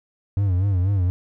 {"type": "tone with vibrato", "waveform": "triangle", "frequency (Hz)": 94.9, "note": "F#2", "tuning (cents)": 44, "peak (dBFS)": -15, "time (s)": [0.37, 1.1], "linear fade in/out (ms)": 0, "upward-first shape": "sine", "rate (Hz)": 4.1, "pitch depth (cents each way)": 120, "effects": []}